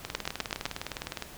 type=two click trains; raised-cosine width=0.2 ms; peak=-11 / -16 dBFS; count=5 / 24; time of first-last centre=0.15-0.655 / 0.05-1.223 s; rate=7.92 / 19.6 Hz; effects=pink hiss -47 dBFS RMS until 1.37 s